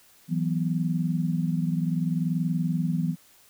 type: chord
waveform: sine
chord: E suspended second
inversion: none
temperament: just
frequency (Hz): 164.81 / 185.42 / 247.2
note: E3 / F#3 / B3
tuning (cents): 0 / +4 / +2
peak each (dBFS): -25 / -29 / -31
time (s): 0.28-3.16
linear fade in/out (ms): 50
effects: white hiss -57 dBFS RMS until 3.49 s